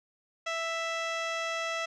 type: tone with low-pass filter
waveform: 15% pulse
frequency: 660 Hz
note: E5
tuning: 2 cents sharp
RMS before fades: -33 dBFS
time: 0.46-1.86 s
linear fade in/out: 10 ms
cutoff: 4600 Hz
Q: 2.1
effects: none